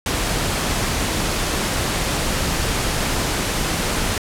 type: noise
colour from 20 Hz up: pink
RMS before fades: -21 dBFS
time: 0.06-4.18 s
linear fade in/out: 2 ms
effects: low-pass 11000 Hz 12 dB/octave